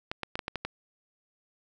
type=clicks; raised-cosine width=0.3 ms; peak=-16 dBFS; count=7; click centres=0.115 / 0.233 / 0.355 / 0.392 / 0.481 / 0.557 / 0.65 s; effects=none